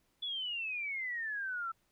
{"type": "exponential sweep", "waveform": "sine", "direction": "down", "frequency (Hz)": [3468, 1318.5], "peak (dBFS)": -35, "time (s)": [0.22, 1.72], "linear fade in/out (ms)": 10, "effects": ["pink hiss -75 dBFS RMS until 1.91 s"]}